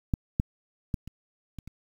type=clicks; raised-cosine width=5 ms; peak=-12 / -11 / -15 / -28 / -27 / -30 dBFS; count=6; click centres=0.138 / 0.399 / 0.942 / 1.076 / 1.587 / 1.676 s; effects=8-bit